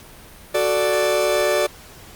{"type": "chord", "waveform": "40% pulse", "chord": "D major", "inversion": "first", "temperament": "equal", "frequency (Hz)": [370, 440, 587.3], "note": ["F#4", "A4", "D5"], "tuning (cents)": [0, 0, 0], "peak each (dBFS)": [-22, -23, -18], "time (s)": [0.54, 1.67], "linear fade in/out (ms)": 10, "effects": ["pink hiss -43 dBFS RMS until 2.15 s", "Opus 48 kbps"]}